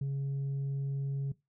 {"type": "tone with tanh clipping", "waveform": "sine", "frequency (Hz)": 138.1, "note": "C#3", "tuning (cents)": -6, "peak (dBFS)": -31, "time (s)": [0.01, 1.32], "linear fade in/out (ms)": 5, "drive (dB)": 1, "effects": ["noise-tail reverb RT60 0.2 s tail -19 dB re dry"]}